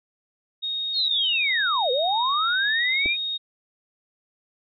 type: tone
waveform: sine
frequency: 3729 Hz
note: A#7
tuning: in tune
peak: -25 dBFS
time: 0.62-3.38 s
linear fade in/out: 20 ms
type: linear two-way sweep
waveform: sine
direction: down then up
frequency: 4390 to 473.5 to 2476 Hz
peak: -21 dBFS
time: 0.93-3.17 s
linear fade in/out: 50 ms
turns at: 1.91 s
type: clicks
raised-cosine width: 2 ms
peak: -21 dBFS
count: 2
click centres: 3.058 / 3.061 s
effects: none